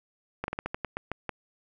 slowing click train, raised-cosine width 0.5 ms, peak -16 dBFS, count 10, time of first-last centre 0.44-1.293 s, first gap 41 ms, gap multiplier 1.2, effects none

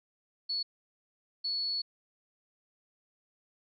sine tone bursts at uneven times, 4405 Hz, C#8, 12 cents flat, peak -30 dBFS, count 2, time 0.49-0.63 / 1.44-1.82 s, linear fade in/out 10 ms, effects none

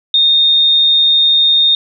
sine tone, 3674 Hz, A#7, 26 cents flat, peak -7 dBFS, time 0.14-1.75 s, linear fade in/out 2 ms, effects none

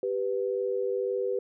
sine tone pair together, 392 / 493.9 Hz, G4 / B4, 0 / 0 cents, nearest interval major third, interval 400 cents, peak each -29 / -29 dBFS, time 0.03-1.39 s, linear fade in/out 2 ms, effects none

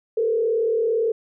sine tone with frequency modulation, 452.3 Hz, A4, 48 cents sharp, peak -18 dBFS, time 0.17-1.12 s, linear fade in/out 5 ms, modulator 37.8 Hz, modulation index 0.79, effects none

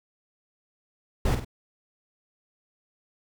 brown noise with echo, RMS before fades -23 dBFS, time 1.25-1.35 s, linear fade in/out 5 ms, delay 49 ms, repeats 2, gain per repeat -7 dB, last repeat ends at 1.448 s, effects none

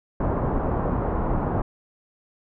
pink low-pass noise, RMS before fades -24 dBFS, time 0.2-1.62 s, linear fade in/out 5 ms, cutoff 1100 Hz, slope 24 dB/octave, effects none

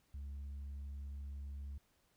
sine tone, 70 Hz, C#2, 18 cents sharp, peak -40 dBFS, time 0.14-1.78 s, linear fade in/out 5 ms, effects tanh soft clip ceiling -42 dBFS + pink hiss -75 dBFS RMS until 2.16 s

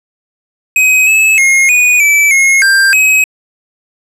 square tone with pitch steps, 2526 / 2595 / 2147 / 2469 / 2311 / 2161 / 1585 / 2545 Hz, D#7 / E7 / C7 / D#7 / D7 / C#7 / G6 / D#7, +26 / -28 / +44 / -14 / -28 / -45 / +19 / +39 cents, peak -6 dBFS, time 0.76-3.24 s, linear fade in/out 2 ms, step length 310 ms, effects low-pass 12000 Hz 12 dB/octave

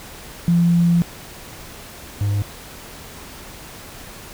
sine / triangle tone pair in turn, 171.5 / 101.97 Hz, F3 / G#2, -31 / -31 cents, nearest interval major sixth, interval 900 cents, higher first, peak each -12 / -15 dBFS, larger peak first, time 0.48-1.02 / 2.21-2.42 s, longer first, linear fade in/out 0 ms, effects pink hiss -38 dBFS RMS until 4.33 s

